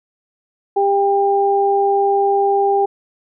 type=tone pair together; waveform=sine; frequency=398.2 / 796.4 Hz; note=G4 / G5; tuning=+27 / +27 cents; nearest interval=octave; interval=1200 cents; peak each=-15 dBFS; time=0.76-2.86 s; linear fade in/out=10 ms; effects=none